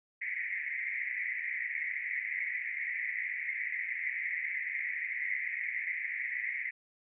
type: band-pass noise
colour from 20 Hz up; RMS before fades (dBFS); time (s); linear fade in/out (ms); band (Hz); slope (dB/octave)
pink; -36; 0.21-6.71; 10; 1900 to 2200; 96
effects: none